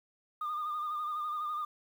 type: tone with vibrato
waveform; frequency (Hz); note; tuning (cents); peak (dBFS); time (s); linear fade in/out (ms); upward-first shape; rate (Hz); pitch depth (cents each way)
sine; 1215; D#6; -42; -31; 0.41-1.65; 5; sine; 12; 41
effects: tanh soft clip ceiling -30 dBFS + 10-bit